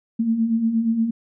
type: beating tone pair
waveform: sine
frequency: 220 / 228.5 Hz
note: A3 / A#3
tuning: 0 / -34 cents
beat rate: 8.5 Hz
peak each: -26 / -18 dBFS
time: 0.19-1.11 s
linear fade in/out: 10 ms
effects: none